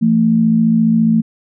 sine tone pair together, 170 / 224.6 Hz, F3 / A3, -46 / +36 cents, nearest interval perfect fourth, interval 482 cents, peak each -16 / -10 dBFS, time 0.01-1.22 s, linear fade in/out 20 ms, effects none

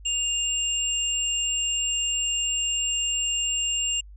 sine tone pair together, 2808 / 7501 Hz, F7 / A#8, +9 / +10 cents, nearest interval octave + perfect fourth, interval 1701 cents, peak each -25 / -27 dBFS, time 0.05-4.01 s, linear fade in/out 10 ms, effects added 50 Hz sine -42 dBFS peak until 4.16 s

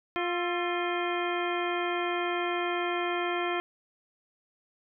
harmonic tone with a mistuned harmonic, 351.5 Hz, F4, 11 cents sharp, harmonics 1 / 2 / 3 / 4 / 5 / 6 / 7 / 9, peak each -31 / -34 / -36 / -37 / -38 / -39 / -39 / -41 dBFS, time 0.16-3.6 s, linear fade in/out 0 ms, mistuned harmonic 4, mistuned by -69 cents, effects none

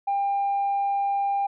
sine tone, 798 Hz, G5, 31 cents sharp, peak -20 dBFS, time 0.07-1.47 s, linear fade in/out 10 ms, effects tanh soft clip ceiling -19 dBFS

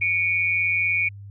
sine tone pair together, 2240 / 2416 Hz, C#7 / D7, +18 / +48 cents, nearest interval minor second, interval 130 cents, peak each -22 dBFS, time 0.01-1.09 s, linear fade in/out 10 ms, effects added 100 Hz sine -37 dBFS peak until 1.3 s

